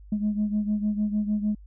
sine beating tone pair, 208.5 / 215.1 Hz, G#3 / A3, +7 / -39 cents, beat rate 6.6 Hz, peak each -23 / -28 dBFS, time 0.12-1.55 s, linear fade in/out 5 ms, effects tanh soft clip ceiling -18 dBFS + added 50 Hz sine -44 dBFS peak until 1.66 s

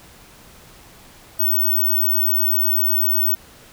sine tone, 15804 Hz, B9, in tune, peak -15 dBFS, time 1.39-3.35 s, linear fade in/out 10 ms, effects pink hiss -46 dBFS RMS until 3.72 s

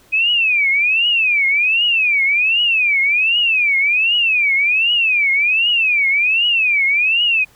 sine tone with vibrato, 2500 Hz, D#7, 8 cents sharp, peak -12 dBFS, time 0.12-7.45 s, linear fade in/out 20 ms, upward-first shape triangle, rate 1.3 Hz, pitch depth 280 cents each way, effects pink hiss -51 dBFS RMS until 7.55 s

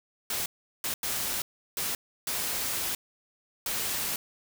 white noise bursts at uneven times, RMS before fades -31 dBFS, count 6, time 0.3-0.46 / 0.84-0.94 / 1.03-1.42 / 1.77-1.95 / 2.27-2.95 / 3.66-4.16 s, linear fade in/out 2 ms, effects none

